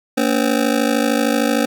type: ring-modulated tone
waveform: 25% pulse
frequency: 259.1 Hz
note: C4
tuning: 17 cents flat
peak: -8 dBFS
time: 0.17-1.66 s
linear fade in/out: 10 ms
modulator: 26.6 Hz
effects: none